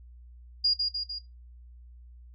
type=tone with echo; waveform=sine; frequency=4842 Hz; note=D#8; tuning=48 cents flat; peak=-20 dBFS; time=0.64-0.74 s; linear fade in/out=10 ms; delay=150 ms; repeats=3; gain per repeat=-4 dB; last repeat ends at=1.19 s; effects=noise-tail reverb RT60 0.2 s tail -19 dB re dry + added 60 Hz sine -47 dBFS peak until 2.34 s